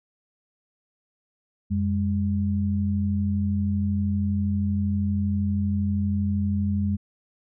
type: tone pair together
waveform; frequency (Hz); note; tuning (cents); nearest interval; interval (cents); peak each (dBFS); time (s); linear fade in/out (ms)
sine; 90.47 / 203.1; F#2 / G#3; -38 / -38; octave + major second; 1400; -24; 1.7-6.97; 20
effects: none